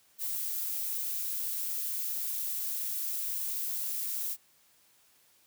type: noise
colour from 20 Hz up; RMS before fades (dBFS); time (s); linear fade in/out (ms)
violet; -34; 0.18-4.37; 50
effects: white hiss -65 dBFS RMS until 5.46 s + high-pass 60 Hz 12 dB/octave